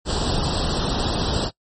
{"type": "noise with comb filter", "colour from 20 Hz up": "pink", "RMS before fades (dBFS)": -22, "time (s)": [0.05, 1.51], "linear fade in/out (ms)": 50, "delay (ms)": 0.23, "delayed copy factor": 1, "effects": ["noise-tail reverb RT60 0.1 s tail -23 dB re dry", "MP3 32 kbps"]}